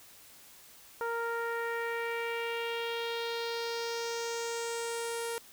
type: tone with low-pass filter sweep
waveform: sawtooth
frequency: 464.9 Hz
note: A#4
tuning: 5 cents flat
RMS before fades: -35 dBFS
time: 1.01-5.38 s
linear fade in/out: 0 ms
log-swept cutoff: 1300 to 11000 Hz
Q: 2.7
effects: white hiss -55 dBFS RMS until 5.52 s